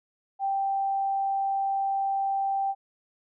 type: tone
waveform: sine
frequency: 784 Hz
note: G5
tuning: in tune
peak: -24 dBFS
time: 0.39-2.75 s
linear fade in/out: 50 ms
effects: none